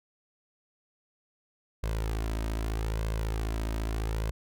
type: tone with flanger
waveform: sawtooth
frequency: 54.6 Hz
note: A1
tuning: 13 cents flat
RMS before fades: -31 dBFS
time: 1.83-4.31 s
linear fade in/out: 5 ms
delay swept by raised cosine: 1.9 to 3.2 ms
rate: 0.8 Hz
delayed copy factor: +0.55
effects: none